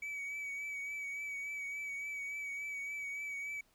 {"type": "tone with vibrato", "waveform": "triangle", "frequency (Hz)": 2275, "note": "C#7", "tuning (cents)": 44, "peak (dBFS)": -37, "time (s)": [0.02, 3.61], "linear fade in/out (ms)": 5, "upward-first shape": "triangle", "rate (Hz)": 3.5, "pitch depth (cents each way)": 35, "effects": ["pink hiss -71 dBFS RMS until 3.74 s"]}